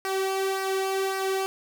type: tone with flanger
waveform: sawtooth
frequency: 384.8 Hz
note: G4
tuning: 32 cents flat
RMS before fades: -27 dBFS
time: 0.05-1.46 s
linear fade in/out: 0 ms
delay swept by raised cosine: 0.28 to 2.08 ms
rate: 1.8 Hz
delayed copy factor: -0.55
effects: none